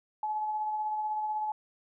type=tone with tremolo; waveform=sine; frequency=855 Hz; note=A5; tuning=50 cents flat; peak=-28 dBFS; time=0.23-1.52 s; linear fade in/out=2 ms; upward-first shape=sine; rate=16 Hz; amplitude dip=30%; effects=none